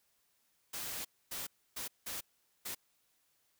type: noise bursts at uneven times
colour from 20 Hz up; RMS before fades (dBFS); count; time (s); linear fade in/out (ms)
white; -41; 5; 0.73-1.05 / 1.31-1.47 / 1.76-1.88 / 2.06-2.21 / 2.65-2.75; 10
effects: white hiss -75 dBFS RMS until 3.59 s